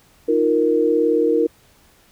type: chord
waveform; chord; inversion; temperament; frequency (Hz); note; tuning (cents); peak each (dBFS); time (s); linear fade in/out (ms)
sine; Eb suspended second; none; equal; 311.1 / 349.2 / 466.2; Eb4 / F4 / Bb4; 0 / 0 / 0; -20 / -21 / -16; 0.28-1.47; 10
effects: pink hiss -54 dBFS RMS until 2.11 s